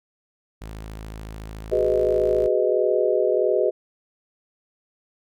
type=tone; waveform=sawtooth; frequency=53.8 Hz; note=A1; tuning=38 cents flat; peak=-30 dBFS; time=0.61-2.48 s; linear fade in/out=10 ms
type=chord; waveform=sine; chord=G# minor seventh; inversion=third; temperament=just; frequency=373.8 / 415.3 / 498.4 / 623 Hz; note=F#4 / G#4 / B4 / D#5; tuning=+18 / 0 / +16 / +2 cents; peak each=-23 dBFS; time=1.71-3.71 s; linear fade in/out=20 ms
effects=none